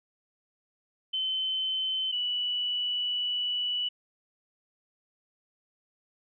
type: tone pair in turn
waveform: sine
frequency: 3065 / 2956 Hz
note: G7 / F#7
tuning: -40 / -2 cents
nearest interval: minor second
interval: 62 cents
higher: first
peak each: -27 dBFS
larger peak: neither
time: 1.13-2.12 / 2.12-3.89 s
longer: second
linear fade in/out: 10 ms
effects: none